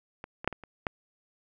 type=clicks; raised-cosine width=0.5 ms; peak=-24 / -23 / -8 / -24 / -30 / -13 dBFS; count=6; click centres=0.241 / 0.445 / 0.476 / 0.527 / 0.637 / 0.868 s; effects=none